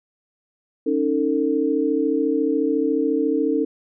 sine tone cluster, 277.5 / 311.6 / 450.3 Hz, C#4 / D#4 / A4, +2 / +3 / +40 cents, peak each -22 dBFS, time 0.86-3.65 s, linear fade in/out 10 ms, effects none

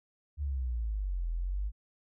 sine exponential two-way sweep, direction down then up, 74.9 to 41.2 to 52.8 Hz, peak -30 dBFS, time 0.37-1.72 s, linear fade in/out 50 ms, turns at 1.3 s, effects none

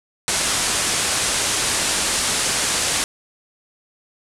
white low-pass noise, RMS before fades -21 dBFS, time 0.28-3.04 s, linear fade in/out 0 ms, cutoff 10000 Hz, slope 48 dB/octave, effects none

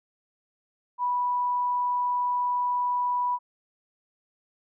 sine tone, 983 Hz, B5, 8 cents flat, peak -23 dBFS, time 0.98-3.39 s, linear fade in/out 50 ms, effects none

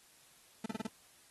40% pulse tone bursts, 220 Hz, A3, in tune, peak -34 dBFS, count 5, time 0.64-0.869 s, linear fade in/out 5 ms, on 21 ms, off 31 ms, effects white hiss -63 dBFS RMS until 1.3 s + AAC 32 kbps

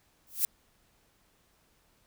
violet noise with exponential growth, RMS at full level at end -23 dBFS, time 0.27-0.45 s, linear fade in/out 1 ms, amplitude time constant 38 ms, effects pink hiss -68 dBFS RMS until 2.06 s

